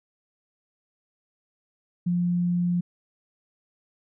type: tone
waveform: sine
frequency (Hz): 175.7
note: F3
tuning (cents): +11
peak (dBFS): -21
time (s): 2.06-2.81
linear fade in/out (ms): 10
effects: none